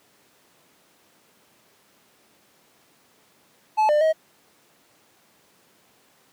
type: tone with pitch steps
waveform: triangle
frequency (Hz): 863 / 598 / 634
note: A5 / D5 / D#5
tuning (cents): -34 / +31 / +32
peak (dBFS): -14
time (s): 3.77-4.13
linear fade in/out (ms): 20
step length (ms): 120
effects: pink hiss -59 dBFS RMS until 6.32 s + high-pass 200 Hz 12 dB/octave